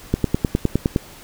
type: click train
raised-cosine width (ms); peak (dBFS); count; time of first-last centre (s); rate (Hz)
3; -3; 9; 0.14-0.961; 9.74
effects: pink hiss -42 dBFS RMS until 1.23 s